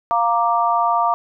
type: chord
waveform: sine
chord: Bb major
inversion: second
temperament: equal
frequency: 698.5 / 932.3 / 1174.7 Hz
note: F5 / Bb5 / D6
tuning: 0 / 0 / 0 cents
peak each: -19 dBFS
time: 0.11-1.14 s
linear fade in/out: 0 ms
effects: none